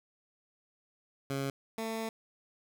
15% pulse tone pair in turn, 137.4 / 223.6 Hz, C#3 / A3, -15 / +28 cents, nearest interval minor sixth, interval 843 cents, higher second, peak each -26 / -28 dBFS, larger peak first, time 1.3-1.5 / 1.78-2.09 s, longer second, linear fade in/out 2 ms, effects none

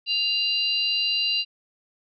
sine tone cluster, 2799 / 4013 / 4741 Hz, F7 / B7 / D8, +3 / +27 / +16 cents, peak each -23 / -27 / -29 dBFS, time 0.06-1.45 s, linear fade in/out 50 ms, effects none

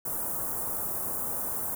white band-stop noise, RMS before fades -32 dBFS, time 0.05-1.75 s, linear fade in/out 5 ms, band 1200 to 9600 Hz, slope 24 dB/octave, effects none

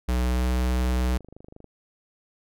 square tone with pitch glide, 61.74 to 62.49 Hz, B1 to B1, 0 to +21 cents, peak -22 dBFS, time 0.08-1.18 s, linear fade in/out 10 ms, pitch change +21 cents, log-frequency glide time 0.28-0.43 s
click train, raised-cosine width 2 ms, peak -32 dBFS, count 22, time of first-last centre 0.81-1.643 s, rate 25.2 Hz
effects none

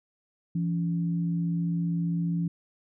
sine tone pair together, 168.9 / 284.1 Hz, E3 / C#4, +42 / +43 cents, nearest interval major sixth, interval 901 cents, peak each -25 / -36 dBFS, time 0.55-2.48 s, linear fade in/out 5 ms, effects none

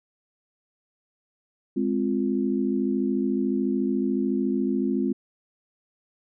sine chord, F minor, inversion first, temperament equal, 207.7 / 261.6 / 349.2 Hz, Ab3 / C4 / F4, 0 / 0 / 0 cents, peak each -26 / -25 / -28 dBFS, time 1.76-5.13 s, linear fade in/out 10 ms, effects none

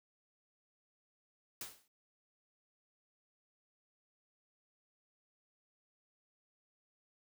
white noise with exponential decay, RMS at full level -41 dBFS, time 1.61-1.88 s, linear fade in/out 2 ms, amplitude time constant 58 ms, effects none

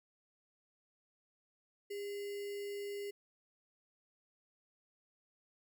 sine tone with sample-and-hold, 404.9 Hz, G#4, 44 cents flat, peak -39 dBFS, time 1.9-3.11 s, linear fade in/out 10 ms, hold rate 2450 Hz, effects none

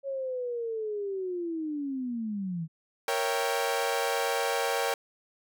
sine linear sweep, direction down, 554.4 to 156.3 Hz, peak -30 dBFS, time 0.03-2.68 s, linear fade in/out 50 ms
sawtooth chord, A# diminished seventh, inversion none, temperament equal, 466.2 / 554.4 / 659.3 / 784 Hz, A#4 / C#5 / E5 / G5, 0 / 0 / 0 / 0 cents, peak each -27 / -28 / -33 / -28 dBFS, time 3.08-4.94 s, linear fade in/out 2 ms
effects none

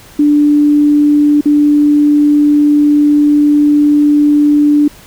sine tone with dropouts, 294.1 Hz, D4, 3 cents sharp, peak -5 dBFS, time 0.19-4.88 s, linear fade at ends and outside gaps 5 ms, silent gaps 1.41-1.456 s, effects pink hiss -38 dBFS RMS until 5.06 s

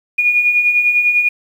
sine beating tone pair, 2434 / 2444 Hz, D#7 / D#7, -39 / -32 cents, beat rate 10 Hz, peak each -20 / -11 dBFS, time 0.18-1.29 s, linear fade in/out 10 ms, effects 7-bit

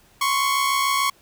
sawtooth tone pair together, 1041 / 1107.8 Hz, C6 / C#6, -9 / -1 cents, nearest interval minor second, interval 108 cents, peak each -22 / -16 dBFS, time 0.21-1.1 s, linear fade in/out 5 ms, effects pink hiss -56 dBFS RMS until 1.21 s

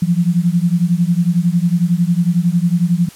sine beating tone pair, 168.7 / 179.7 Hz, E3 / F3, +40 / +50 cents, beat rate 11 Hz, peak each -14 / -15 dBFS, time 0.02-3.09 s, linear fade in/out 5 ms, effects white hiss -41 dBFS RMS until 3.15 s + low-pass 12000 Hz 12 dB/octave

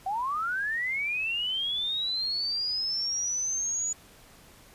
sine linear sweep, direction up, 740 to 6890 Hz, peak -27 dBFS, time 0.06-3.93 s, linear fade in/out 5 ms, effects pink hiss -54 dBFS RMS until 4.74 s + resampled to 32000 Hz

